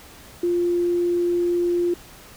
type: tone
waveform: sine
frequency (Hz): 349.2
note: F4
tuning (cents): 0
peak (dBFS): -18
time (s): 0.43-1.94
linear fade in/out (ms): 5
effects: pink hiss -45 dBFS RMS until 2.36 s